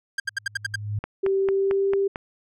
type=tone bursts; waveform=45% pulse; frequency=1599 Hz; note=G6; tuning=34 cents sharp; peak=-22 dBFS; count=7; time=0.18-0.758 s; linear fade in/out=5 ms; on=20 ms; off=73 ms
type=tone with exponential growth; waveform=sine; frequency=104.2 Hz; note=G#2; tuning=6 cents sharp; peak=-22 dBFS; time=0.25-0.99 s; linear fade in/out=5 ms; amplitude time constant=160 ms
type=click train; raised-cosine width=0.5 ms; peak=-15 dBFS; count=6; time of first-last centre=1.04-2.159 s; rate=4.47 Hz
type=tone with pitch glide; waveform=sine; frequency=388.3 to 394.2 Hz; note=G4 to G4; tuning=-16 to +10 cents; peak=-19 dBFS; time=1.23-2.08 s; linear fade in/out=10 ms; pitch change=+26 cents; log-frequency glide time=1.38-1.96 s
effects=low-pass 8000 Hz 12 dB/octave